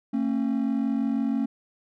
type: tone pair together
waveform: triangle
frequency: 225.3 / 271.4 Hz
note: A3 / C#4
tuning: +41 / -36 cents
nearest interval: minor third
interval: 323 cents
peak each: -23 dBFS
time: 0.13-1.46 s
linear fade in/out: 10 ms
effects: tanh soft clip ceiling -15 dBFS